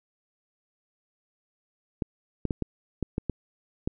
clicks, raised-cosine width 3 ms, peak -14 dBFS, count 8, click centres 2.022 / 2.453 / 2.508 / 2.623 / 3.027 / 3.181 / 3.297 / 3.875 s, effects none

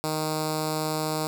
5% pulse tone with notch filter, 155.56 Hz, D#3, in tune, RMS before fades -28 dBFS, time 0.04-1.27 s, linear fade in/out 0 ms, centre 1800 Hz, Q 0.75, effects none

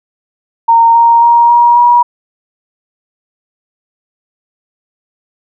sine tone with pitch steps, 922 / 931.6 / 941.4 / 951.2 / 961.2 Hz, A#5 / A#5 / A#5 / A#5 / B5, -19 / -1 / +17 / +35 / -47 cents, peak -3 dBFS, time 0.68-2.03 s, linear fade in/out 10 ms, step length 270 ms, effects none

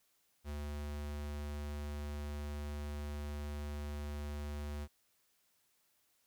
square tone, 73.42 Hz, D2, in tune, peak -40 dBFS, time 0.44-4.88 s, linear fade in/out 50 ms, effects white hiss -75 dBFS RMS until 6.26 s

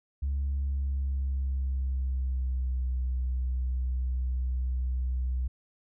sine tone with pitch glide, 69.3 to 63.18 Hz, C#2 to B1, 0 to +40 cents, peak -25 dBFS, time 0.22-5.48 s, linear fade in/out 10 ms, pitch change -160 cents, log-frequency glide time 0.52-2.87 s, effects tanh soft clip ceiling -24 dBFS

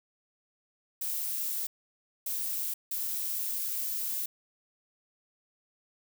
violet noise bursts at uneven times, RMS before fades -33 dBFS, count 3, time 1.01-1.67 / 2.26-2.74 / 2.91-4.26 s, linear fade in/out 5 ms, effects none

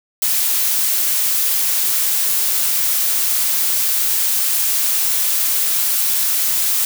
blue noise, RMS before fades -17 dBFS, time 0.22-6.85 s, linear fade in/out 2 ms, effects none

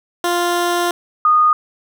15% pulse / sine tone pair in turn, 349.2 / 1231.5 Hz, F4 / D#6, 0 / -18 cents, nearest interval octave + minor seventh, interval 2182 cents, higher second, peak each -9 dBFS, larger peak neither, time 0.24-0.91 / 1.25-1.53 s, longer first, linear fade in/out 2 ms, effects none

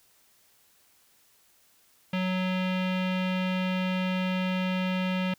square tone with low-pass filter, 185 Hz, F#3, in tune, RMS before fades -28 dBFS, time 2.13-5.34 s, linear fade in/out 5 ms, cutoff 2900 Hz, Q 3, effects white hiss -63 dBFS RMS until 5.38 s

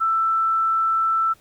sine tone, 1328 Hz, E6, 12 cents sharp, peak -17 dBFS, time 0-1.34 s, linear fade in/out 20 ms, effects pink hiss -56 dBFS RMS until 1.4 s

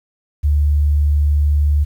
sine tone, 73.42 Hz, D2, in tune, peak -11 dBFS, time 0.43-1.85 s, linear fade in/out 20 ms, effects 8-bit

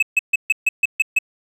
triangle tone bursts, 2586 Hz, E7, 34 cents flat, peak -10 dBFS, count 8, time 0-1.188 s, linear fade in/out 5 ms, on 26 ms, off 140 ms, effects none

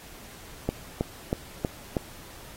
click train, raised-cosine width 2 ms, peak -11 dBFS, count 5, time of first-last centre 0.69-1.968 s, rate 3.13 Hz, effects pink hiss -47 dBFS RMS until 2.56 s + AAC 48 kbps

